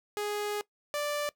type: tone pair in turn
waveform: sawtooth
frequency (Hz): 415.3 / 587.3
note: G#4 / D5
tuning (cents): 0 / 0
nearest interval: tritone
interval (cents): 600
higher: second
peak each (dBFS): -27 / -26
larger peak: second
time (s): 0.17-0.61 / 0.94-1.29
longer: first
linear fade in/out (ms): 0
effects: noise-tail reverb RT60 0.1 s tail -20 dB re dry